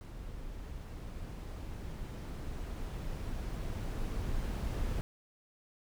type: noise with level ramp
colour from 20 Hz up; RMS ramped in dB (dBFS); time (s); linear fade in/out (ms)
brown; -45 to -34; 0.01-5.01; 0
effects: none